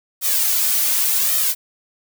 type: noise with flanger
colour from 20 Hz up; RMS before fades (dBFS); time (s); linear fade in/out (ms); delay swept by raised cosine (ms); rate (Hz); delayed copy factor
blue; -18; 0.21-1.55; 50; 1.6 to 3.5; 0.88; +0.8
effects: none